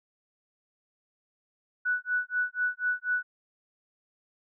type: tone with tremolo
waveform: sine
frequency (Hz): 1480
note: F#6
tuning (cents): 0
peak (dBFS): -23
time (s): 1.85-3.23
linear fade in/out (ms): 10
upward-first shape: sine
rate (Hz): 4.1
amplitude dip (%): 100
effects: none